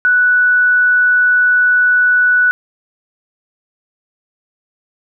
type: tone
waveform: sine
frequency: 1480 Hz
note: F#6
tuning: in tune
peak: -8 dBFS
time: 0.05-2.51 s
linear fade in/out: 0 ms
effects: none